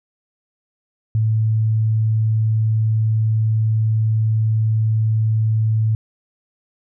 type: tone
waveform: sine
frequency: 110 Hz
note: A2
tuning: in tune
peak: -14 dBFS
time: 1.15-5.95 s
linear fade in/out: 0 ms
effects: none